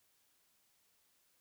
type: silence
effects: white hiss -74 dBFS RMS until 1.4 s